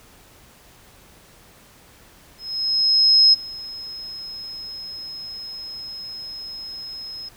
sine tone with ADSR envelope, 5140 Hz, E8, 45 cents flat, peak -9 dBFS, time 2.38-7.29 s, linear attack 950 ms, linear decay 19 ms, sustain -22 dB, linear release 7 ms, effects pink hiss -50 dBFS RMS until 7.36 s

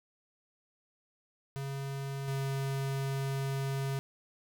square tone pair in turn, 137.5 / 136.39 Hz, C#3 / C#3, -14 / -28 cents, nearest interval unison, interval 14 cents, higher first, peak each -36 / -32 dBFS, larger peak second, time 1.56-2.28 / 2.28-3.99 s, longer second, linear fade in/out 0 ms, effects none

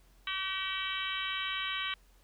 harmonic tone with a mistuned harmonic, 382.1 Hz, G4, 44 cents flat, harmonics 3 / 4 / 5 / 6 / 7 / 8 / 9 / 10, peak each -40 / -41 / -42 / -40 / -43 / -38 / -45 / -42 dBFS, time 0.27-1.94 s, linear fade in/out 2 ms, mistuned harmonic 9, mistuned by -66 cents, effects added 44 Hz sine -60 dBFS peak until 2.23 s + pink hiss -67 dBFS RMS until 2.23 s

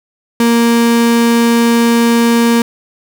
35% pulse tone, 233.5 Hz, A#3, 3 cents sharp, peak -6 dBFS, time 0.4-2.62 s, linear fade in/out 2 ms, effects none

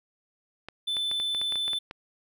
clicks, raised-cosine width 0.3 ms, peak -22 dBFS, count 11, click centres 0.686 / 0.968 / 1.114 / 1.2 / 1.348 / 1.415 / 1.523 / 1.557 / 1.68 / 1.733 / 1.911 s
triangle tone, 3520 Hz, A7, in tune, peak -25 dBFS, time 0.87-1.79 s, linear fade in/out 10 ms
effects none

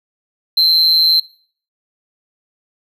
triangle tone with amplitude modulation, 4105 Hz, C8, 34 cents flat, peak -5 dBFS, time 0.57-1.2 s, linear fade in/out 5 ms, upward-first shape sine, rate 162 Hz, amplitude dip 75%, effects noise-tail reverb RT60 0.5 s tail -20 dB re dry

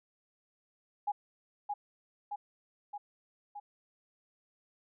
sine tone with echo, 823 Hz, G#5, 16 cents flat, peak -29 dBFS, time 1.07-1.12 s, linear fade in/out 10 ms, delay 620 ms, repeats 4, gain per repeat -3 dB, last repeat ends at 3.6 s, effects none

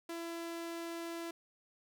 sawtooth tone, 335.7 Hz, E4, 32 cents sharp, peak -36 dBFS, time 0.09-1.31 s, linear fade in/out 5 ms, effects none

